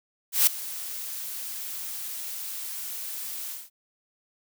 blue noise with ADSR envelope, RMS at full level -17 dBFS, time 0.32-3.7 s, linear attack 150 ms, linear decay 4 ms, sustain -18 dB, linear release 200 ms, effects none

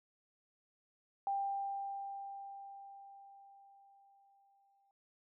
sine tone with exponential decay, 792 Hz, G5, 18 cents sharp, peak -32 dBFS, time 1.27-4.91 s, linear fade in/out 1 ms, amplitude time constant 790 ms, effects none

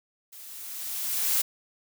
blue noise with level ramp, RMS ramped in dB -46 to -23 dBFS, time 0.32-1.42 s, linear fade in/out 10 ms, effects none

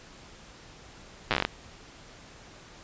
slowing click train, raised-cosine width 0.3 ms, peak -8 dBFS, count 10, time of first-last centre 1.31-1.45 s, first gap 8 ms, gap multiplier 1.16, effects pink hiss -50 dBFS RMS until 2.83 s + resampled to 16000 Hz

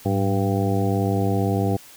harmonic tone with a mistuned harmonic, 98 Hz, G2, in tune, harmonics 1 / 2 / 3 / 4 / 5 / 7 / 8, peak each -22 / -25 / -27 / -28 / -29 / -30 / -31 dBFS, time 0.05-1.77 s, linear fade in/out 10 ms, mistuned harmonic 1, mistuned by +100 cents, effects white hiss -46 dBFS RMS until 1.96 s

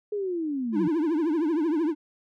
sine linear sweep, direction down, 424.8 to 167.6 Hz, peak -26 dBFS, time 0.12-0.88 s, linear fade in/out 5 ms
triangle tone with vibrato, 318 Hz, D#4, 38 cents sharp, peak -20 dBFS, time 0.72-1.95 s, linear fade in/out 50 ms, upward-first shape triangle, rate 13 Hz, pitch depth 180 cents each way
effects none

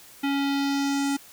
square tone with low-pass filter sweep, 279 Hz, C#4, 11 cents sharp, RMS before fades -25 dBFS, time 0.23-1.17 s, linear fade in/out 10 ms, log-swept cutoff 2900 to 8900 Hz, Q 1.9, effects white hiss -49 dBFS RMS until 1.32 s

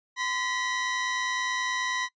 sawtooth tone pair together, 1023.2 / 1937 Hz, C6 / B6, -39 / -34 cents, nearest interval major seventh, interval 1105 cents, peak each -27 / -26 dBFS, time 0.16-2.09 s, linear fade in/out 50 ms, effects noise-tail reverb RT60 0.1 s tail -21 dB re dry + resampled to 16000 Hz

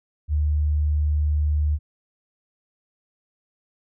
sine tone with vibrato, 75 Hz, D2, 37 cents sharp, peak -18 dBFS, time 0.28-1.79 s, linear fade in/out 50 ms, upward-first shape square, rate 20 Hz, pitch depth 9 cents each way, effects none

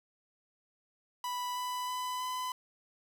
45% pulse tone with pitch steps, 987.8 / 994.7 / 1001.6 / 1008.6 Hz, B5 / B5 / B5 / B5, 0 / +12 / +24 / +36 cents, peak -34 dBFS, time 1.24-2.52 s, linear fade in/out 2 ms, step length 320 ms, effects none

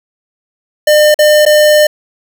square tone with dropouts, 603 Hz, D5, 46 cents sharp, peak -5 dBFS, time 0.87-1.87 s, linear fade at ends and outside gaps 5 ms, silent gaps 1.144-1.189 / 1.453-1.462 s, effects none

